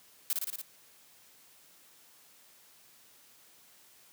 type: noise with echo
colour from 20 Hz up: blue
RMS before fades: -30 dBFS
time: 0.3-0.33 s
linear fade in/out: 0 ms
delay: 57 ms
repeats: 5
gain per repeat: -2 dB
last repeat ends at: 0.615 s
effects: white hiss -60 dBFS RMS until 4.12 s + high-pass 100 Hz 12 dB/octave